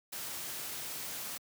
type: noise with amplitude modulation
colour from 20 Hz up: white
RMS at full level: -39 dBFS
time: 0.12-1.38 s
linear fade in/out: 10 ms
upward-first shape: sine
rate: 253 Hz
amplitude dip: 35%
effects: high-pass 80 Hz 12 dB/octave